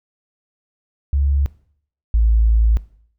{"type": "tone pair in turn", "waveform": "sine", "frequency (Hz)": [70, 55.44], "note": ["C#2", "A1"], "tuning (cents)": [18, 14], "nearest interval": "major third", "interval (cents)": 404, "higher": "first", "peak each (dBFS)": [-14, -11], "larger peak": "second", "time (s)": [[1.13, 1.46], [2.14, 2.77]], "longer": "second", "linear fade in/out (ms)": 0, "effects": ["noise-tail reverb RT60 0.6 s tail -19 dB re dry"]}